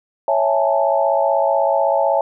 sine chord, A major seventh, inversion first, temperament equal with one note detuned, 554.4 / 659.3 / 830.6 / 886.6 Hz, C#5 / E5 / G#5 / A5, 0 / 0 / 0 / +13 cents, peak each -18 / -18 / -21 / -21 dBFS, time 0.28-2.21 s, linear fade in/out 2 ms, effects none

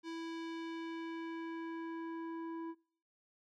square tone with low-pass filter sweep, 329.6 Hz, E4, in tune, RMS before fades -43 dBFS, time 0.03-2.75 s, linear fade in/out 50 ms, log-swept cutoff 5000 to 1000 Hz, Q 1.1, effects noise-tail reverb RT60 0.5 s tail -24 dB re dry

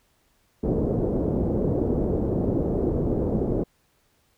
white low-pass noise, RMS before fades -24 dBFS, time 0.63-3.64 s, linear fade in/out 10 ms, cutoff 460 Hz, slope 24 dB/octave, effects pink hiss -66 dBFS RMS until 4.37 s

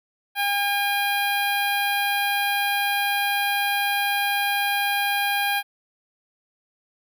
10% pulse tone with notch filter, 808 Hz, G#5, 48 cents flat, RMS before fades -23 dBFS, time 0.35-5.63 s, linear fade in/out 50 ms, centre 6200 Hz, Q 0.53, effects none

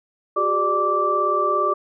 sine tone cluster, 368.8 / 406.2 / 594 / 1168 Hz, F#4 / G#4 / D5 / D6, -6 / -38 / +20 / -10 cents, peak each -26 / -26 / -25 / -19 dBFS, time 0.36-1.74 s, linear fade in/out 10 ms, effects none

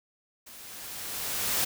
white noise with level ramp, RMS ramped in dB -48 to -26 dBFS, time 0.46-1.65 s, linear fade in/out 10 ms, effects none

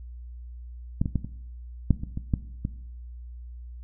clicks, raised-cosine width 5 ms, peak -10 / -15 / -12 / -21 / -6 / -20 / -18 / -10 / -15 dBFS, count 9, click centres 1.015 / 1.058 / 1.157 / 1.246 / 1.907 / 2.035 / 2.174 / 2.338 / 2.651 s, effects noise-tail reverb RT60 0.8 s tail -17 dB re dry + added 60 Hz sine -38 dBFS peak until 3.83 s

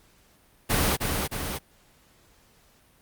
pink noise with echo, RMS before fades -23 dBFS, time 0.69-0.97 s, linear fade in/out 20 ms, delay 310 ms, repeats 2, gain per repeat -4 dB, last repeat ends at 1.59 s, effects pink hiss -60 dBFS RMS until 3.01 s + Opus 48 kbps

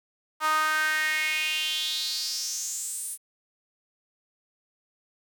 sawtooth tone with high-pass filter sweep, 310 Hz, D#4, 6 cents flat, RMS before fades -28 dBFS, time 0.4-3.18 s, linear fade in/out 50 ms, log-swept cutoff 1100 to 10000 Hz, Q 5, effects 9-bit

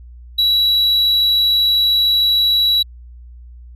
triangle tone, 3911 Hz, B7, 18 cents flat, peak -10 dBFS, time 0.38-2.83 s, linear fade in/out 10 ms, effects added 60 Hz sine -35 dBFS peak until 3.75 s + resampled to 32000 Hz

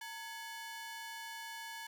sawtooth ring-modulated tone, 1297 Hz, E6, 28 cents flat, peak -37 dBFS, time 0.01-1.87 s, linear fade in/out 5 ms, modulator 387 Hz, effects none

